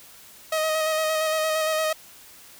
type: tone with vibrato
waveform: sawtooth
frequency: 629 Hz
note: D#5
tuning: 19 cents sharp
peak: -18 dBFS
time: 0.52-1.93 s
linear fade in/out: 5 ms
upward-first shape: square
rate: 8.7 Hz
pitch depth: 18 cents each way
effects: white hiss -48 dBFS RMS until 2.59 s